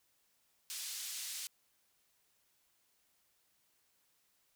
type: band-pass noise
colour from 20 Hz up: pink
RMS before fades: -43 dBFS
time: 0.7-1.47 s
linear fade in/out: 0 ms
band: 4200 to 12000 Hz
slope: 12 dB/octave
effects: white hiss -75 dBFS RMS until 4.55 s